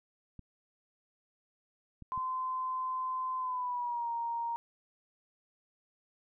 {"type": "clicks", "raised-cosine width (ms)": 5, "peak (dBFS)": -35, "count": 3, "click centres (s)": [0.393, 2.023, 2.177]}
{"type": "tone with pitch glide", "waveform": "sine", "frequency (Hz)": [1030, 933.7], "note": ["C6", "A#5"], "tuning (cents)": [-28, 3], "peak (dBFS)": -32, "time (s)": [2.12, 4.56], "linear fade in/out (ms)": 0, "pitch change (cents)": -169, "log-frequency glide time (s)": [3.38, 4.1]}
{"effects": []}